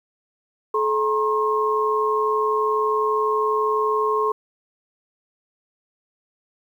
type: tone cluster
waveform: sine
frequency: 430.5 / 941 / 1073 Hz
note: A4 / A#5 / C6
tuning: -38 / +16 / +43 cents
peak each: -21 / -29 / -21 dBFS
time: 0.74-4.32 s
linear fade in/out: 5 ms
effects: 9-bit